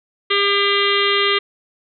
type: harmonic tone with a mistuned harmonic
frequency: 401.6 Hz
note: G4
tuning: 42 cents sharp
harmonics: 1 / 3 / 4 / 5 / 6 / 7 / 8 / 9 / 10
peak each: -20 / -21 / -29 / -21 / -26 / -24 / -22 / -25 / -28 dBFS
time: 0.3-1.39 s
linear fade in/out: 10 ms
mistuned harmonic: 6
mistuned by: -46 cents
effects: none